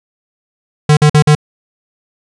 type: tone bursts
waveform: square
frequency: 150.2 Hz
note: D3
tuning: 39 cents sharp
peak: -5 dBFS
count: 4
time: 0.89-1.351 s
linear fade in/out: 5 ms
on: 80 ms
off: 47 ms
effects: resampled to 22050 Hz